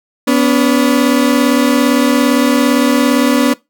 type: tone pair together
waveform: 35% pulse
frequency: 246.9 / 284.5 Hz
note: B3 / C#4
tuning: 0 / +45 cents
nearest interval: major second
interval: 245 cents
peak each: -10 dBFS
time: 0.27-3.54 s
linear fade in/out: 10 ms
effects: noise-tail reverb RT60 0.2 s tail -21 dB re dry